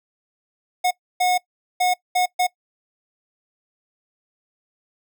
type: tone bursts at uneven times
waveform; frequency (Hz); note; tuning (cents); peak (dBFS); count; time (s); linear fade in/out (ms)
square; 727; F#5; -31; -17; 5; 0.84-0.91 / 1.2-1.38 / 1.8-1.94 / 2.15-2.26 / 2.39-2.47; 10
effects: noise-tail reverb RT60 0.1 s tail -21 dB re dry